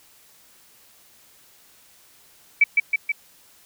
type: tone with echo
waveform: sine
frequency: 2297 Hz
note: D7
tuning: 39 cents flat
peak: -10 dBFS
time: 2.61-2.64 s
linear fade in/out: 5 ms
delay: 160 ms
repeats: 3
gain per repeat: -3 dB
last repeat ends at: 3.12 s
effects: white hiss -54 dBFS RMS until 3.65 s